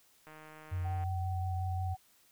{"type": "click train", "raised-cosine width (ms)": 0.5, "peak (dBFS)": -37, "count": 120, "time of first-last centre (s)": [0.27, 1.038], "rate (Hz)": 155}
{"type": "tone with vibrato", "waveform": "sine", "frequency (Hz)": 90.3, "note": "F#2", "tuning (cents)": -42, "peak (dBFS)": -32, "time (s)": [0.71, 1.95], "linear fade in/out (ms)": 20, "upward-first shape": "square", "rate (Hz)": 5.6, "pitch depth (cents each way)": 20}
{"type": "tone with pitch glide", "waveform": "sine", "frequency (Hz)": [764, 757], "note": ["G5", "F#5"], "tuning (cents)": [-45, 39], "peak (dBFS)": -40, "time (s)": [0.84, 1.97], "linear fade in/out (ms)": 20, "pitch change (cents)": -16, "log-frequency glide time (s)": [1.02, 1.4]}
{"effects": ["white hiss -66 dBFS RMS until 2.31 s"]}